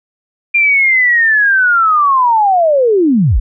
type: linear sweep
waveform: sine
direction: down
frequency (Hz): 2400 to 30.06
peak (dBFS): -7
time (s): 0.54-3.4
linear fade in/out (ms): 10
effects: none